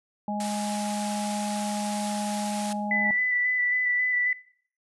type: harmonic tone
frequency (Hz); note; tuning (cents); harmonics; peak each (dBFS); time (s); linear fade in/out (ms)
207.7; G#3; 0; 1 / 3 / 4; -29 / -36 / -31; 0.28-3.11; 2
type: high-pass noise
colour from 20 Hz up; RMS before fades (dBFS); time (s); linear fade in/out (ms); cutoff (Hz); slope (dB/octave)
white; -35; 0.4-2.73; 2; 590; 48
type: tone with vibrato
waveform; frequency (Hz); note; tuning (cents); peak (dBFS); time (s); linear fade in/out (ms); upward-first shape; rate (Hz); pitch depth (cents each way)
sine; 1985; B6; +8; -22; 2.91-4.33; 2; square; 3.7; 14
effects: noise-tail reverb RT60 0.5 s tail -18 dB re dry + resampled to 24000 Hz